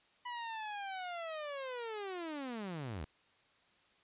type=linear sweep; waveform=sawtooth; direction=down; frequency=987.8 to 66.6 Hz; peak=-36 dBFS; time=0.25-3.05 s; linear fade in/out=10 ms; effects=white hiss -69 dBFS RMS until 4.03 s + resampled to 8000 Hz